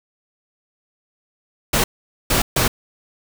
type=noise bursts at uneven times; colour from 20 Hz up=pink; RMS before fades=-17 dBFS; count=3; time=1.73-1.84 / 2.3-2.42 / 2.56-2.68 s; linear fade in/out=5 ms; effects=none